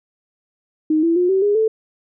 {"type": "tone with pitch steps", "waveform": "sine", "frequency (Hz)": [311.1, 333.4, 357.4, 383, 410.5, 440], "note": ["D#4", "E4", "F4", "G4", "G#4", "A4"], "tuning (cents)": [0, 20, 40, -40, -20, 0], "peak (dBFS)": -13, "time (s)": [0.9, 1.68], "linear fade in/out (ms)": 5, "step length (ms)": 130, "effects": []}